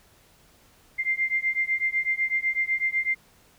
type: beating tone pair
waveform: sine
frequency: 2093 / 2101 Hz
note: C7 / C7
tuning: 0 / +7 cents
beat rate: 8 Hz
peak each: -26 dBFS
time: 0.98-3.15 s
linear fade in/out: 20 ms
effects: pink hiss -58 dBFS RMS until 3.58 s